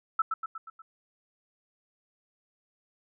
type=tone with echo; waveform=sine; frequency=1318.5 Hz; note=E6; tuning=in tune; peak=-21 dBFS; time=0.19-0.22 s; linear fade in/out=5 ms; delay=120 ms; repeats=5; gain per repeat=-5 dB; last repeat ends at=0.82 s; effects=none